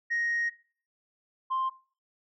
sine tone pair in turn, 1872 / 1050.6 Hz, A#6 / C6, +7 / +7 cents, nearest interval minor seventh, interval 1000 cents, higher first, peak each -25 dBFS, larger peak neither, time 0.1-0.5 / 1.5-1.7 s, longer first, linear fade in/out 20 ms, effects noise-tail reverb RT60 0.4 s tail -18 dB re dry + tanh soft clip ceiling -23 dBFS

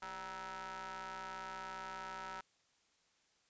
sawtooth ring-modulated tone, 182.9 Hz, F#3, 20 cents flat, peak -37 dBFS, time 0.02-2.41 s, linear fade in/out 5 ms, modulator 1130 Hz, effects white hiss -74 dBFS RMS until 3.49 s + resampled to 16000 Hz

